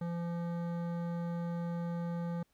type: tone with hard clipping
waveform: sine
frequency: 171 Hz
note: F3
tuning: 36 cents flat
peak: -36 dBFS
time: 0.01-2.43 s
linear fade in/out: 5 ms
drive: 14 dB
effects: pink hiss -75 dBFS RMS until 2.53 s